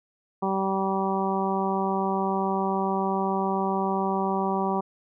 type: harmonic tone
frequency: 192.9 Hz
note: G3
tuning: 28 cents flat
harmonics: 1 / 2 / 3 / 4 / 5 / 6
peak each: -28 / -29 / -35 / -29 / -30 / -34 dBFS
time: 0.42-4.81 s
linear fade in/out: 10 ms
effects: none